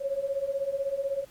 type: beating tone pair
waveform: sine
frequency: 540 / 556 Hz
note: C#5 / C#5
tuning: -45 / +5 cents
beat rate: 16 Hz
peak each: -32 / -29 dBFS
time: 0-1.25 s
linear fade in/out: 20 ms
effects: pink hiss -57 dBFS RMS until 1.3 s + AAC 64 kbps